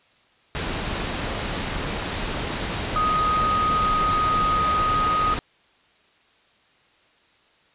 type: tone in noise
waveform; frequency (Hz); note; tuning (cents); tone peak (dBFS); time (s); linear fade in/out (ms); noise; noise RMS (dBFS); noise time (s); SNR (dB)
sine; 1248; D#6; +5; -19; 2.96-5.34; 0; pink; -27; 0.55-5.39; +5
effects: white hiss -59 dBFS RMS until 7.74 s + resampled to 8000 Hz